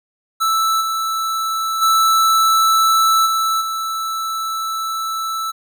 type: tone with level steps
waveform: square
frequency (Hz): 1318.5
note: E6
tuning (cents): 0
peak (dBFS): -15 / -19 / -12 / -16 / -21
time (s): 0.4-5.52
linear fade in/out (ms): 20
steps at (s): 0.8 / 1.81 / 3.25 / 3.6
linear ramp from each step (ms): 20
effects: none